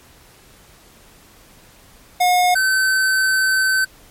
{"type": "tone pair in turn", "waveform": "square", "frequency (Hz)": [721, 1533.9], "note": ["F#5", "G6"], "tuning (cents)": [-45, -38], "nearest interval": "octave + minor second", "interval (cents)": 1307, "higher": "second", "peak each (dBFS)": [-13, -15], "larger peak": "first", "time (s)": [[2.2, 2.55], [2.55, 3.85]], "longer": "second", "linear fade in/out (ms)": 10, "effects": ["pink hiss -48 dBFS RMS until 4.1 s", "MP3 64 kbps"]}